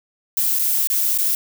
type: noise with dropouts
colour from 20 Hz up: violet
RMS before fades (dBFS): -19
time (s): 0.37-1.35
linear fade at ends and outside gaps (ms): 2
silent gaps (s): 0.589-0.593 / 0.873-0.9 / 1.177-1.185
effects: none